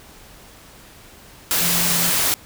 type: tone in noise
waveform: sine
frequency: 173 Hz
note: F3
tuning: 16 cents flat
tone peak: -27 dBFS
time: 1.61-2.1 s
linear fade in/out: 0 ms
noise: white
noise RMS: -19 dBFS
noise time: 1.51-2.34 s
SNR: -11 dB
effects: pink hiss -45 dBFS RMS until 2.45 s